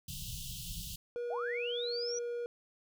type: band-stop noise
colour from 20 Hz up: pink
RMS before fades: -42 dBFS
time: 0.08-0.96 s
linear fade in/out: 5 ms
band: 190 to 2800 Hz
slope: 96 dB/octave
type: tone with pitch glide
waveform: triangle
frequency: 480.2 to 477.2 Hz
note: B4 to A#4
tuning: -49 to +41 cents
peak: -33 dBFS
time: 1.16-2.46 s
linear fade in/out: 0 ms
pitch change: -10 cents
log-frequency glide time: 1.81-1.94 s
type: linear sweep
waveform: sine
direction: up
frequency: 593 to 5950 Hz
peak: -37 dBFS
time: 1.3-2.19 s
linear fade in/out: 5 ms
effects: none